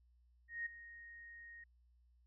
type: tone with ADSR envelope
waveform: sine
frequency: 1864.7 Hz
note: A#6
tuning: in tune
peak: -37 dBFS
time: 0.48-1.64 s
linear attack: 180 ms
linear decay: 9 ms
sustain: -15 dB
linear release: 5 ms
effects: added 60 Hz sine -67 dBFS peak until 2.26 s